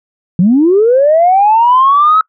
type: linear sweep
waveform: sine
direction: up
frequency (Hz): 164.81 to 1301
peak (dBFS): -4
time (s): 0.39-2.21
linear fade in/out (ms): 2
effects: noise-tail reverb RT60 0.1 s tail -24 dB re dry + tanh soft clip ceiling 0 dBFS